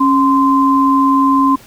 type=tone pair together; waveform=sine; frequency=274.6 / 1037.6 Hz; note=C#4 / C6; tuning=-16 / -15 cents; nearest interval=octave + major seventh; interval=2301 cents; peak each=-11 dBFS; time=0-1.56 s; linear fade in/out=10 ms; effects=pink hiss -41 dBFS RMS until 1.66 s